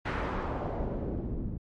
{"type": "noise with low-pass filter sweep", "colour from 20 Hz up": "pink", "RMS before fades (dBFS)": -33, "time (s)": [0.05, 1.58], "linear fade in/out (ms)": 10, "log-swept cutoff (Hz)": [2000, 200], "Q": 1.3, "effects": ["MP3 48 kbps"]}